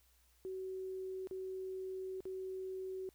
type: tone with dropouts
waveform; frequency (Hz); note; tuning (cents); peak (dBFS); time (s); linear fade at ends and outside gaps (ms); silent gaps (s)
sine; 376.9; F#4; +32; -40; 0.45-3.09; 0; 1.272-1.311 / 2.205-2.254
effects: added 60 Hz sine -70 dBFS peak until 3.14 s + white hiss -72 dBFS RMS until 3.14 s